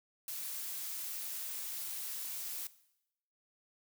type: noise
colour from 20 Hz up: blue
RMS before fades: -41 dBFS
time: 0.28-2.67 s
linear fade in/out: 2 ms
effects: noise-tail reverb RT60 0.8 s tail -17 dB re dry